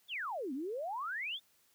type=exponential two-way sweep; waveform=sine; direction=down then up; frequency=3663 to 248.3 to 3663 Hz; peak=-36 dBFS; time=0.08-1.4 s; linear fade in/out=50 ms; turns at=0.53 s; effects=white hiss -70 dBFS RMS until 1.74 s + high-pass 60 Hz 12 dB/octave